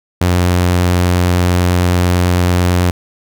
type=tone; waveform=sawtooth; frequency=89.1 Hz; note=F2; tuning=35 cents sharp; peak=-6 dBFS; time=0.21-2.91 s; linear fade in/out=5 ms; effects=none